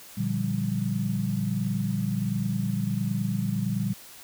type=chord; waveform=sine; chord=G minor seventh; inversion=first; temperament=equal with one note detuned; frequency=116.54 / 145.4 / 174.61 / 196 Hz; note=Bb2 / D3 / F3 / G3; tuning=0 / -17 / 0 / 0 cents; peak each=-30 / -32 / -32 / -28 dBFS; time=0.17-3.94 s; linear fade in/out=10 ms; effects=white hiss -47 dBFS RMS until 4.23 s